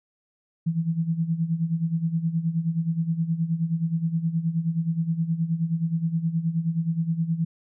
sine tone with tremolo, 164.81 Hz, E3, in tune, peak -19 dBFS, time 0.66-7.45 s, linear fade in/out 10 ms, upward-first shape sine, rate 9.5 Hz, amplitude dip 75%, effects none

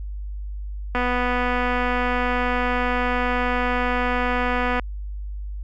click train, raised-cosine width 0.5 ms, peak -9 dBFS, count 951, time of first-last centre 0.95-4.796 s, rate 247 Hz, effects added 50 Hz sine -28 dBFS peak until 5.63 s

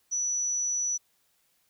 sine tone, 5920 Hz, F#8, in tune, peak -26 dBFS, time 0.11-0.98 s, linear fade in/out 20 ms, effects white hiss -70 dBFS RMS until 1.69 s

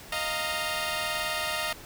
10% pulse chord, Eb suspended second, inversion none, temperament equal with one note detuned, 622.3 / 698.5 / 924.3 Hz, Eb5 / F5 / Bb5, 0 / 0 / -15 cents, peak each -23 / -25 / -26 dBFS, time 0.12-1.73 s, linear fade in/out 5 ms, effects pink hiss -46 dBFS RMS until 1.85 s

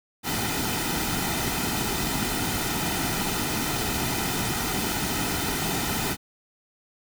pink noise with comb filter, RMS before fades -27 dBFS, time 0.23-6.17 s, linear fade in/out 50 ms, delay 1.8 ms, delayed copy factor -0.6, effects none

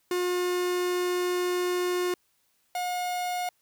45% pulse tone pair in turn, 358.6 / 719 Hz, F4 / F#5, +46 / -50 cents, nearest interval octave, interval 1204 cents, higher second, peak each -25 / -28 dBFS, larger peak first, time 0.11-2.14 / 2.75-3.49 s, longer first, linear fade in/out 2 ms, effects white hiss -70 dBFS RMS until 3.61 s

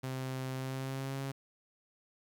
sawtooth tone with pitch glide, 130.81 to 136.13 Hz, C3 to C#3, 0 to -31 cents, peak -32 dBFS, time 0.03-1.32 s, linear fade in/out 10 ms, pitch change +69 cents, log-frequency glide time 0.55-1.2 s, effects 12-bit

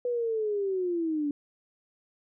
sine linear sweep, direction down, 493.9 to 283.8 Hz, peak -26 dBFS, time 0.05-1.31 s, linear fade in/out 2 ms, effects none

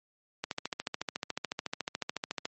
click train, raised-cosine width 0.2 ms, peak -15 dBFS, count 29, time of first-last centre 0.44-2.454 s, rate 13.9 Hz, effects high-pass 150 Hz 12 dB/octave + MP3 32 kbps

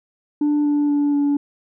sine tone with pitch steps, 294.8 / 292.1 / 289.4 / 286.7 Hz, D4 / D4 / D4 / D4, +7 / -9 / -25 / -42 cents, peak -13 dBFS, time 0.41-1.37 s, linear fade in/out 5 ms, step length 240 ms, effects tanh soft clip ceiling -14 dBFS

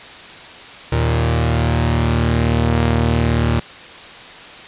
sawtooth tone pair together, 77.78 / 116.54 Hz, D#2 / A#2, 0 / 0 cents, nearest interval perfect fifth, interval 700 cents, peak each -13 dBFS, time 0.92-3.6 s, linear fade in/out 5 ms, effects white hiss -36 dBFS RMS until 4.67 s + resampled to 8000 Hz

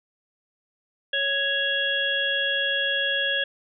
harmonic tone, 554.4 Hz, C#5, in tune, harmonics 1 / 3 / 5 / 6, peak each -31 / -25 / -31 / -26 dBFS, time 1.13-3.44 s, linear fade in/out 5 ms, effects none

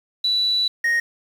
sine / triangle tone pair in turn, 3953 / 1865.6 Hz, B7 / A#6, +1 / +1 cents, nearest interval octave + minor second, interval 1300 cents, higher first, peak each -17 / -15 dBFS, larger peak second, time 0.24-0.68 / 0.84-1 s, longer first, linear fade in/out 5 ms, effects 7-bit

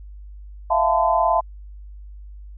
sine chord, F major seventh, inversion third, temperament equal with one note detuned, 659.3 / 698.5 / 880 / 1019.7 Hz, E5 / F5 / A5 / C6, 0 / 0 / 0 / -45 cents, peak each -21 dBFS, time 0.7-1.41 s, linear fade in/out 10 ms, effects added 50 Hz sine -36 dBFS peak until 2.57 s

